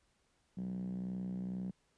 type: tone with band-pass filter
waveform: 5% pulse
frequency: 62.2 Hz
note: B1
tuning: 13 cents sharp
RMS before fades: -40 dBFS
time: 0.57-1.71 s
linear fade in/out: 5 ms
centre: 180 Hz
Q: 8.2
effects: pink hiss -75 dBFS RMS until 1.97 s + resampled to 22050 Hz